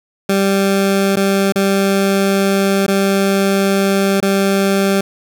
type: tone with dropouts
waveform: 20% pulse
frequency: 196 Hz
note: G3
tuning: in tune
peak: -7 dBFS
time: 0.29-5.01 s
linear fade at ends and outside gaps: 5 ms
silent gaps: 1.159-1.168 / 1.523-1.557 / 2.865-2.88 / 4.204-4.225 s
effects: none